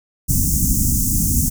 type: band-stop noise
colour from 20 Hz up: pink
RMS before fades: -17 dBFS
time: 0.28-1.5 s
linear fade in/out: 20 ms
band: 270 to 6100 Hz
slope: 48 dB/octave
effects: none